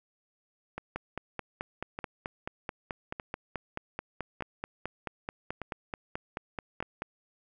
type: two click trains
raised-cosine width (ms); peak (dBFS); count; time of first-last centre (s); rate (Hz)
0.5; -19 / -21; 29 / 6; 0.96-7.021 / 0.78-6.826; 4.62 / 0.827
effects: none